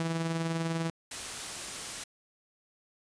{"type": "tone with tremolo", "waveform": "sawtooth", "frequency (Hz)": 164.6, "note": "E3", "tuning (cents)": -2, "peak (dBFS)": -24, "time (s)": [0, 0.9], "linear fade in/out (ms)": 0, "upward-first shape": "sine", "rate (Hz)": 20, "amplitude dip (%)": 40}
{"type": "noise", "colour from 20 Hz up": "white", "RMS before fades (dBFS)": -38, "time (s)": [1.11, 2.04], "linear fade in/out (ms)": 5}
{"effects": ["resampled to 22050 Hz"]}